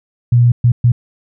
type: tone bursts at uneven times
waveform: sine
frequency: 120.5 Hz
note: B2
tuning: 42 cents flat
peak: -6 dBFS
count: 3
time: 0.32-0.52 / 0.64-0.72 / 0.84-0.92 s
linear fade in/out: 5 ms
effects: none